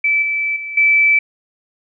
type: tone with level steps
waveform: sine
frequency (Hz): 2315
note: D7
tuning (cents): -25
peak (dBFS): -12 / -16 / -24 / -9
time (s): 0.04-1.19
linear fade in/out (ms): 5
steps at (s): 0.22 / 0.56 / 0.77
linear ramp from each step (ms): 5
effects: none